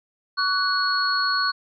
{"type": "tone cluster", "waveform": "sine", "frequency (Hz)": [1132, 1479, 4340], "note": ["C#6", "F#6", "C#8"], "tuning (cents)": [36, -1, -37], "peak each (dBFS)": -24, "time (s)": [0.37, 1.52], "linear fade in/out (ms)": 20, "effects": []}